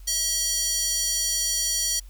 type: tone with high-pass filter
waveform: square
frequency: 642 Hz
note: E5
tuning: 46 cents flat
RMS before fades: -25 dBFS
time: 0.07-2 s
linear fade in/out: 10 ms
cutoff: 5300 Hz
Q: 2.2
effects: added 45 Hz sine -40 dBFS peak until 2.09 s + white hiss -58 dBFS RMS until 2.09 s